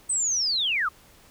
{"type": "linear sweep", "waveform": "sine", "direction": "down", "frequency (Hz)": [8372, 1119], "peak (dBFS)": -22, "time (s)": [0.09, 0.89], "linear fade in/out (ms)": 10, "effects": ["pink hiss -54 dBFS RMS until 1.3 s"]}